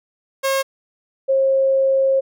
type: tone pair in turn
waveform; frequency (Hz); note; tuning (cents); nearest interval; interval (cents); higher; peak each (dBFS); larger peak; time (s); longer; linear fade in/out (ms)
sawtooth / sine; 540 / 537.1; C#5 / C5; -45 / +45; unison; 10; first; -13; neither; 0.43-0.63 / 1.28-2.21; second; 20
effects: none